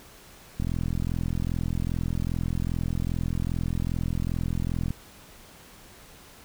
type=click train; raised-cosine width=5 ms; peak=-16 dBFS; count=184; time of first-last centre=0.6-4.906 s; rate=42.5 Hz; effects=pink hiss -50 dBFS RMS until 6.44 s